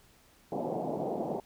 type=band-pass noise; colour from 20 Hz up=white; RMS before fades=-34 dBFS; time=0.52-1.4 s; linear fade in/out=2 ms; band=140 to 790 Hz; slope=48 dB/octave; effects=pink hiss -62 dBFS RMS until 1.45 s